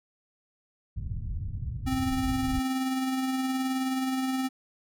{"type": "low-pass noise", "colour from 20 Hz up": "white", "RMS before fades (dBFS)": -33, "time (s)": [0.96, 2.6], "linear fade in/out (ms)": 10, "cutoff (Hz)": 120, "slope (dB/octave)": 24}
{"type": "tone with tremolo", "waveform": "square", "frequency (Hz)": 261.6, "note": "C4", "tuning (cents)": 0, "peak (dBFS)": -26, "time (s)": [1.86, 4.49], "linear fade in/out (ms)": 20, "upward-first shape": "sine", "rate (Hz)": 19, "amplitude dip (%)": 30}
{"effects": []}